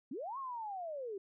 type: linear two-way sweep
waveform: sine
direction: up then down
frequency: 218.1 to 1108.7 to 374.1 Hz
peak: -39 dBFS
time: 0.11-1.18 s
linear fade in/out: 5 ms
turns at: 0.38 s
effects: none